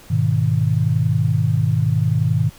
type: chord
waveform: sine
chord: G# minor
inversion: none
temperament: just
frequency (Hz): 103.83 / 124.59 / 155.74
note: G#2 / B2 / D#3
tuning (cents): 0 / +16 / +2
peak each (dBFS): -19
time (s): 0.1-2.5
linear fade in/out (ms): 10
effects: pink hiss -45 dBFS RMS until 2.58 s